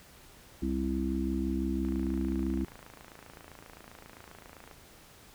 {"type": "harmonic tone", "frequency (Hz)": 66, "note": "C2", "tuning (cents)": 16, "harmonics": [1, 3, 4, 5], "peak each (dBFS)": [-34, -34, -34, -34], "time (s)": [0.62, 2.65], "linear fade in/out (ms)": 5}
{"type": "click train", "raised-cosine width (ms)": 0.5, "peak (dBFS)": -33, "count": 80, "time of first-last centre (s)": [1.85, 4.712], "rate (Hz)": 27.6}
{"effects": ["pink hiss -55 dBFS RMS until 5.34 s"]}